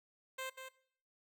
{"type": "tone with echo", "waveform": "10% pulse", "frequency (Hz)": 523.3, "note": "C5", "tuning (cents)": 0, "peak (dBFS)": -32, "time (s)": [0.38, 0.5], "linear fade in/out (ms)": 10, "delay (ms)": 190, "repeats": 1, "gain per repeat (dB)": -7, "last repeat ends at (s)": 0.69, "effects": ["noise-tail reverb RT60 0.6 s tail -19 dB re dry"]}